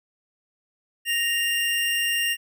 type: tone pair together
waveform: square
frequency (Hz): 1864.7 / 2794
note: A#6 / F7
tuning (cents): 0 / 0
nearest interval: perfect fifth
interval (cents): 700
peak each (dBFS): -27 / -24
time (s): 1.05-2.37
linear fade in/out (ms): 50
effects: none